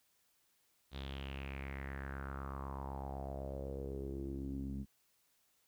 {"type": "tone with low-pass filter sweep", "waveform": "sawtooth", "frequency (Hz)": 68, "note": "C#2", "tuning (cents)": -33, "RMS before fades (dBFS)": -43, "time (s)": [0.91, 4.86], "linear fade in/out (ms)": 50, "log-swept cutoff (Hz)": [3800, 220], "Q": 5.2, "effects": ["white hiss -75 dBFS RMS until 5.67 s"]}